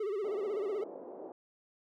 triangle tone with vibrato, 408.4 Hz, G#4, 29 cents flat, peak -30 dBFS, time 0-0.84 s, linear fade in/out 5 ms, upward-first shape sine, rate 16 Hz, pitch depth 130 cents each way
pink band-pass noise, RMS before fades -46 dBFS, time 0.24-1.32 s, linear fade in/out 2 ms, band 340 to 650 Hz, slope 24 dB/octave
effects none

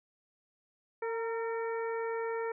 harmonic tone with a mistuned harmonic, 454.8 Hz, A#4, 43 cents flat, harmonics 1 / 2 / 3 / 4 / 5, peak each -33 / -40 / -44 / -45 / -49 dBFS, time 1.02-2.52 s, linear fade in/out 5 ms, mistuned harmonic 2, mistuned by +33 cents, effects none

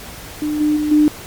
sine tone with level steps, 300.9 Hz, D4, 42 cents sharp, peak -17 / -12 / -16 / -8 dBFS, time 0.42-1.08 s, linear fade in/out 0 ms, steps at 0.6 / 0.76 / 0.91 s, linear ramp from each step 10 ms, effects pink hiss -34 dBFS RMS until 1.26 s + MP3 96 kbps

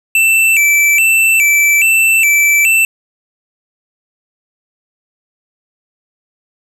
square tone with vibrato, 2489 Hz, D#7, in tune, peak -8 dBFS, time 0.15-2.85 s, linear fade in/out 2 ms, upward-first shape square, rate 1.2 Hz, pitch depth 120 cents each way, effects none

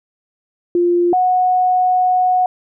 sine tone pair in turn, 349.2 / 733.8 Hz, F4 / F#5, 0 / -15 cents, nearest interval octave + minor second, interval 1285 cents, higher second, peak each -11 dBFS, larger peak neither, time 0.75-1.13 / 1.13-2.46 s, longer second, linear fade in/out 2 ms, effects none

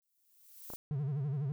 violet noise with exponential growth, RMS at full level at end -44 dBFS, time 0.02-0.76 s, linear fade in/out 0 ms, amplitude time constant 160 ms
clicks, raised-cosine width 1 ms, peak -31 dBFS, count 2, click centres 0.702 / 0.736 s
triangle tone with vibrato, 141.2 Hz, C#3, 32 cents sharp, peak -30 dBFS, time 0.91-1.52 s, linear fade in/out 0 ms, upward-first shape sine, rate 12 Hz, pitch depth 140 cents each way
effects none

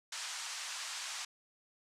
white band-pass noise, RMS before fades -42 dBFS, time 0.12-1.25 s, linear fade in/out 5 ms, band 840 to 7700 Hz, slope 24 dB/octave, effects low-pass 12000 Hz 12 dB/octave

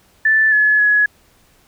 sine tone with pitch steps, 1758 / 1707 / 1686 Hz, A6 / G#6 / G#6, -2 / +47 / +26 cents, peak -10 dBFS, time 0.25-1.06 s, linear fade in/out 5 ms, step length 270 ms, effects pink hiss -54 dBFS RMS until 1.67 s

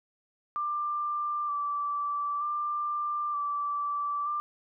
sine tone with vibrato, 1174.7 Hz, D6, in tune, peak -28 dBFS, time 0.56-4.4 s, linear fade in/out 0 ms, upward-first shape square, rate 0.54 Hz, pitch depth 19 cents each way, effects none

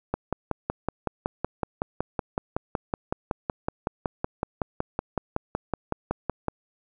click train, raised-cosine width 1 ms, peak -11 dBFS, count 35, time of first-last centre 0.14-6.483 s, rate 5.36 Hz, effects none

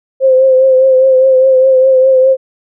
sine tone with vibrato, 523.3 Hz, C5, in tune, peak -4 dBFS, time 0.2-2.37 s, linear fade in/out 50 ms, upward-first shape triangle, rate 4.9 Hz, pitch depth 38 cents each way, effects none

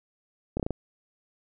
slowing click train, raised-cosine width 2 ms, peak -15 dBFS, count 5, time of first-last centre 0.57-0.707 s, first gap 27 ms, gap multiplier 1.16, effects none

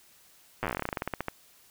slowing click train, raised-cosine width 0.5 ms, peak -15 dBFS, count 22, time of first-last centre 0.63-1.284 s, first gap 8 ms, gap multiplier 1.12, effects white hiss -59 dBFS RMS until 1.7 s

